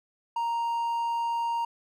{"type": "tone", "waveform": "triangle", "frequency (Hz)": 932.3, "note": "A#5", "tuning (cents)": 0, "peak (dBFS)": -24, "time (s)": [0.36, 1.65], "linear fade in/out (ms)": 5, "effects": []}